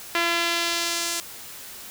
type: tone with band-pass filter sweep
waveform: sawtooth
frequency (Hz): 340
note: F4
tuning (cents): -46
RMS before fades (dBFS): -25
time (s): 0.15-1.2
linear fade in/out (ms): 0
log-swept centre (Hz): 2300 to 7500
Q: 0.96
effects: white hiss -40 dBFS RMS until 1.9 s